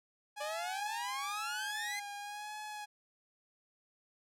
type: tone with vibrato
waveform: sawtooth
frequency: 830.6 Hz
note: G#5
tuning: in tune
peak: -38 dBFS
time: 0.36-2.86 s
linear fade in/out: 20 ms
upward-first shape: sine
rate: 1 Hz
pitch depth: 39 cents each way
type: exponential sweep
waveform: sawtooth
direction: up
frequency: 583 to 2100 Hz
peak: -34 dBFS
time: 0.4-2 s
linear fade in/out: 10 ms
effects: low-pass 12000 Hz 12 dB/octave